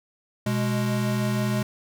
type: tone pair together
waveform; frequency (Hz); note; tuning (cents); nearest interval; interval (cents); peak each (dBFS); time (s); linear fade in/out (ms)
square; 123.6 / 208.1; B2 / G#3; +2 / +4; major sixth; 902; -26; 0.46-1.63; 5
effects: none